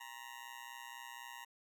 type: tone with amplitude modulation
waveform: 20% pulse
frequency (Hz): 941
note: A#5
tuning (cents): +16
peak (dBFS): -39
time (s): 0-1.45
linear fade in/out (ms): 10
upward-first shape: sine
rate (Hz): 124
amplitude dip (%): 90
effects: none